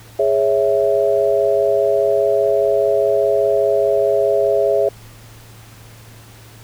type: chord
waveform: sine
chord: C# minor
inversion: second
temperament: equal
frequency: 415.3 / 554.4 / 659.3 Hz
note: G#4 / C#5 / E5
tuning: 0 / 0 / 0 cents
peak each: -17 dBFS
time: 0.19-4.89 s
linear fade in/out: 5 ms
effects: added 112 Hz sine -41 dBFS peak until 6.63 s + pink hiss -44 dBFS RMS until 6.63 s